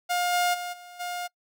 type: tone with level steps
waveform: sawtooth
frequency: 710 Hz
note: F5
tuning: 28 cents sharp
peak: -20 / -18 / -28 / -40 / -27 dBFS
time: 0.09-1.28 s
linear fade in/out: 20 ms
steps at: 0.32 / 0.53 / 0.72 / 0.99 s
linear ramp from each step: 20 ms
effects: noise-tail reverb RT60 0.1 s tail -25 dB re dry